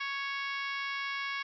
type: harmonic tone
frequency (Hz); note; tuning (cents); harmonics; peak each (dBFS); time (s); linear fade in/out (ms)
554.4; C#5; 0; 2 / 3 / 4 / 5 / 6 / 7 / 8 / 9 / 10; -39 / -39 / -37 / -45 / -45 / -50 / -52 / -51 / -51; 0-1.43; 10
effects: none